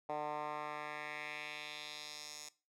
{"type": "tone with band-pass filter sweep", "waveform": "10% pulse", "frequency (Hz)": 150, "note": "D3", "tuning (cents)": 37, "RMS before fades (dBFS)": -44, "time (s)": [0.09, 2.49], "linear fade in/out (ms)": 5, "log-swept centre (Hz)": [750, 6700], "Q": 1.9, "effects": ["noise-tail reverb RT60 0.3 s tail -18 dB re dry"]}